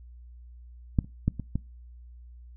clicks, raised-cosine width 5 ms, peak -9 / -30 / -10 / -20 / -15 dBFS, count 5, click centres 0.988 / 1.045 / 1.28 / 1.397 / 1.556 s, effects noise-tail reverb RT60 0.3 s tail -24 dB re dry + added 60 Hz sine -45 dBFS peak until 2.56 s

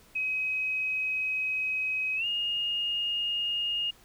sine tone with pitch glide, 2535 to 2845 Hz, D#7 to F7, +32 to +31 cents, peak -27 dBFS, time 0.15-3.91 s, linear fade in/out 10 ms, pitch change +199 cents, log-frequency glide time 2.16-2.26 s, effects pink hiss -58 dBFS RMS until 4.04 s

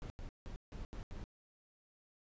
brown noise bursts at uneven times, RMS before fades -45 dBFS, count 6, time 0.02-0.1 / 0.19-0.29 / 0.46-0.56 / 0.72-0.85 / 0.93-1.03 / 1.11-1.24 s, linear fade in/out 0 ms, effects resampled to 16000 Hz

